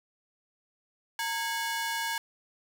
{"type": "ring-modulated tone", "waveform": "sawtooth", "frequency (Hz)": 1280, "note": "D#6", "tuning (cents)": 49, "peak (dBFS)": -23, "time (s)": [1.19, 2.18], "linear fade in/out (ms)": 2, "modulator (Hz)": 364, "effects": []}